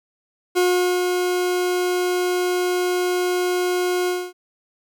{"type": "tone with ADSR envelope", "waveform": "40% pulse", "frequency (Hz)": 360, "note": "F#4", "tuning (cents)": -47, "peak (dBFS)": -14, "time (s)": [0.55, 4.33], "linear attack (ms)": 25, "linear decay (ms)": 430, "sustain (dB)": -4, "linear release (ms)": 250, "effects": []}